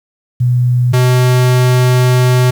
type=tone pair in turn; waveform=sine / square; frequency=123.47 / 125.85 Hz; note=B2 / B2; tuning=0 / +33 cents; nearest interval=unison; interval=33 cents; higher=second; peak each=-8 dBFS; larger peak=neither; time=0.4-0.93 / 0.93-2.51 s; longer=second; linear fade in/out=10 ms; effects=7-bit